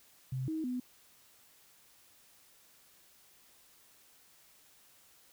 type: tone with pitch steps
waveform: sine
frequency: 130.4 / 316.9 / 250 Hz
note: C3 / D#4 / B3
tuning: -5 / +32 / +21 cents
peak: -33 dBFS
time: 0.32-0.8 s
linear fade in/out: 5 ms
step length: 160 ms
effects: white hiss -63 dBFS RMS until 5.32 s